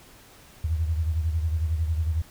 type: beating tone pair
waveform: sine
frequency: 79.2 / 90.2 Hz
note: D#2 / F#2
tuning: +31 / -44 cents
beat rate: 11 Hz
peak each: -23 / -31 dBFS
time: 0.64-2.22 s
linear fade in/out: 5 ms
effects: pink hiss -51 dBFS RMS until 2.3 s